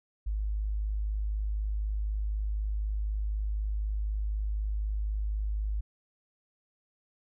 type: tone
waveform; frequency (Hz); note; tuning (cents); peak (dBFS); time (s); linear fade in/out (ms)
sine; 52; G#1; +3; -28; 0.26-5.81; 10
effects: none